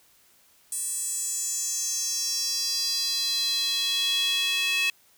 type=tone with high-pass filter sweep; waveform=square; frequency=370 Hz; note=F#4; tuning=in tune; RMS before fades=-27 dBFS; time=0.72-4.9 s; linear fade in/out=2 ms; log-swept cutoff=8800 to 2700 Hz; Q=5.2; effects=white hiss -60 dBFS RMS until 5.17 s